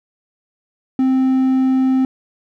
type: tone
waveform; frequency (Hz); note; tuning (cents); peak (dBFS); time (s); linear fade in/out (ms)
triangle; 261.6; C4; 0; -10; 0.99-2.05; 2
effects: none